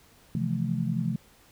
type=chord; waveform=sine; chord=F major seventh; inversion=second; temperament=just; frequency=130.96 / 163.7 / 174.61 / 218.3 Hz; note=C3 / E3 / F3 / A3; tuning=+2 / -12 / 0 / -13 cents; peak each=-31 dBFS; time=0.35-1.16 s; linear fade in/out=2 ms; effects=pink hiss -58 dBFS RMS until 1.51 s